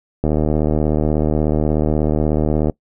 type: click train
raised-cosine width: 2 ms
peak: -4 dBFS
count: 189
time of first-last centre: 0.24-2.698 s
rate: 76.5 Hz
effects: noise-tail reverb RT60 0.1 s tail -22 dB re dry